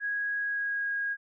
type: tone with pitch glide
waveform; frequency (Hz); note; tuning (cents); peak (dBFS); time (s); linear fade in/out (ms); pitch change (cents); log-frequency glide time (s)
sine; 1654 to 1637.8; G#6 to G#6; -8 to -25; -28; 0-1.17; 50; -17; 0.38-0.93
effects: none